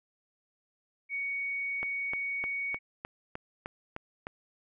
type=tone; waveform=sine; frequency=2235 Hz; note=C#7; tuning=14 cents sharp; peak=-31 dBFS; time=1.09-2.79 s; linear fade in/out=50 ms
type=click train; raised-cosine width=0.5 ms; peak=-22 dBFS; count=9; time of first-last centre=1.83-4.269 s; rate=3.28 Hz
effects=none